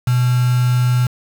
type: tone with quantisation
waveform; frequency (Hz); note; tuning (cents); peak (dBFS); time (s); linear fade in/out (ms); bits
sine; 124.1; B2; +9; -12; 0.07-1.07; 5; 4
effects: none